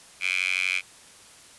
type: tone with high-pass filter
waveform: 10% pulse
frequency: 92.4 Hz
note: F#2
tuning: 2 cents flat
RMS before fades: -26 dBFS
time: 0.2-0.82 s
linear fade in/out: 50 ms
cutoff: 2400 Hz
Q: 8.9
effects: white hiss -50 dBFS RMS until 1.58 s + resampled to 24000 Hz